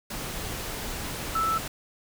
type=tone in noise; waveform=sine; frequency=1318.5 Hz; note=E6; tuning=in tune; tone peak=-23 dBFS; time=1.35-1.58 s; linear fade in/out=5 ms; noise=pink; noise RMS=-34 dBFS; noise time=0.1-1.68 s; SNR=+8 dB; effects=none